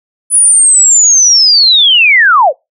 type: linear sweep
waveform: sine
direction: down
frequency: 10000 to 469.2 Hz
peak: -3 dBFS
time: 0.3-2.53 s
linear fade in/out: 50 ms
effects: noise-tail reverb RT60 0.2 s tail -24 dB re dry